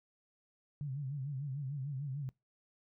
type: tone with vibrato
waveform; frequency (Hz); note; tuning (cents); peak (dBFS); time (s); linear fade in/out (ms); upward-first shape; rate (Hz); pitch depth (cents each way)
sine; 138.59; C#3; 0; -36; 0.81-2.29; 0; sine; 6.7; 120
effects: noise-tail reverb RT60 0.2 s tail -23 dB re dry